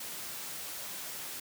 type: noise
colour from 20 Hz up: white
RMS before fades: -41 dBFS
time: 0-1.4 s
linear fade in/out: 5 ms
effects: high-pass 100 Hz 12 dB/octave